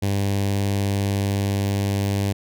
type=tone with notch filter; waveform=sawtooth; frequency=99.7 Hz; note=G2; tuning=30 cents sharp; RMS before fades=-22 dBFS; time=0.02-2.33 s; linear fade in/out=10 ms; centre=1300 Hz; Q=1.2; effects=none